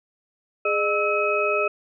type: tone cluster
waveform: sine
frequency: 416.3 / 608 / 1303 / 2541 Hz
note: G#4 / D#5 / E6 / D#7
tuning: +4 / -40 / -20 / +36 cents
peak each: -25 dBFS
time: 0.65-1.68 s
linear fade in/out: 5 ms
effects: none